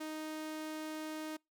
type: tone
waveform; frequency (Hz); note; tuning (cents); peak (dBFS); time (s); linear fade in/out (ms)
sawtooth; 311; D#4; -1; -36; 0-1.37; 10
effects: noise-tail reverb RT60 0.2 s tail -26 dB re dry